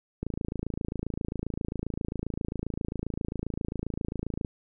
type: click train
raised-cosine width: 3 ms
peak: -18 dBFS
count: 117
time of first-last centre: 0.23-4.448 s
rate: 27.5 Hz
effects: none